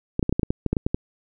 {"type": "clicks", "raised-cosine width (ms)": 3, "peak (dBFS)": -8, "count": 12, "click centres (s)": [0.194, 0.228, 0.294, 0.326, 0.395, 0.432, 0.505, 0.663, 0.73, 0.768, 0.865, 0.945], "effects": []}